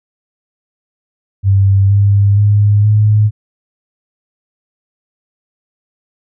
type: tone with pitch steps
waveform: sine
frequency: 98 / 100.64 / 103.35 / 106.13 Hz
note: G2 / G2 / G#2 / G#2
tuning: 0 / +46 / -8 / +38 cents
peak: -6 dBFS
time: 1.43-3.31 s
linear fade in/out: 50 ms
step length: 470 ms
effects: none